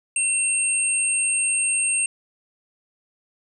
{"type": "tone pair together", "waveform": "sine", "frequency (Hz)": [2700, 8572], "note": ["E7", "C9"], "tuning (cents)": [41, 41], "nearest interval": "octave + minor sixth", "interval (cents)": 2000, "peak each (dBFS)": [-25, -20], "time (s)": [0.16, 2.06], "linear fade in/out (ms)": 2, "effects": []}